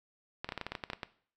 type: clicks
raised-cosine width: 0.3 ms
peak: -20 dBFS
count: 12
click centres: 0.445 / 0.49 / 0.522 / 0.577 / 0.613 / 0.666 / 0.72 / 0.752 / 0.838 / 0.901 / 0.933 / 1.032 s
effects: noise-tail reverb RT60 0.5 s tail -17 dB re dry